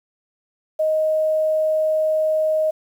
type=tone; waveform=sine; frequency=625 Hz; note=D#5; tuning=8 cents sharp; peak=-16 dBFS; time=0.79-2.71 s; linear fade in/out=10 ms; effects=8-bit